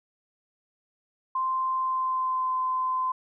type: tone with pitch glide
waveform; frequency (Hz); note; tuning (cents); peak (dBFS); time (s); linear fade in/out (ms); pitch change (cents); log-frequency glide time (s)
sine; 1043 to 1029.8; C6 to C6; -6 to -28; -24; 1.35-3.12; 5; -22; 1.74-2.54
effects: none